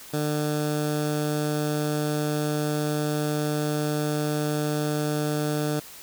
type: tone with notch filter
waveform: 15% pulse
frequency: 150 Hz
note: D3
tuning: 37 cents sharp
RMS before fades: -26 dBFS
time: 0.13-5.8 s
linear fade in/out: 10 ms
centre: 2200 Hz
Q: 1.3
effects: white hiss -44 dBFS RMS until 6.02 s